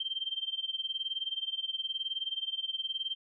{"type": "tone with tremolo", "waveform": "sine", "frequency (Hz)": 3140, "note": "G7", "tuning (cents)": 2, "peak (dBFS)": -29, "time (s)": [0, 3.15], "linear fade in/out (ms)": 5, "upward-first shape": "sine", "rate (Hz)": 19, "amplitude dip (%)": 90, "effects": []}